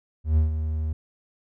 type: tone with ADSR envelope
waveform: triangle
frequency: 78 Hz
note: D#2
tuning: 5 cents sharp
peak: -13 dBFS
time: 0.24-0.93 s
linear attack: 130 ms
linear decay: 130 ms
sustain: -9 dB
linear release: 4 ms
effects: none